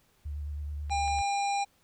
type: tone with vibrato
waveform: sine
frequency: 73.42 Hz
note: D2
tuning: in tune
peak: -33 dBFS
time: 0.25-1.22 s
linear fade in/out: 10 ms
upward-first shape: square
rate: 9.3 Hz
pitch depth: 21 cents each way
type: clicks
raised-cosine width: 0.3 ms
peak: -32 dBFS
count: 3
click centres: 0.897 / 1.079 / 1.187 s
type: harmonic tone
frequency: 802 Hz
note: G5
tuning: 39 cents sharp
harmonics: 1 / 3 / 5 / 7 / 9 / 10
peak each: -27 / -37 / -41 / -44 / -46 / -47 dBFS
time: 0.9-1.65 s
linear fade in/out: 20 ms
effects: pink hiss -67 dBFS RMS until 1.83 s